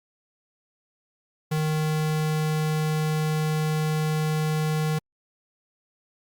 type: tone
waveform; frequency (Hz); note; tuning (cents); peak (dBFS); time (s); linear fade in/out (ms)
square; 155; D#3; -6; -23; 1.51-4.99; 10
effects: Opus 48 kbps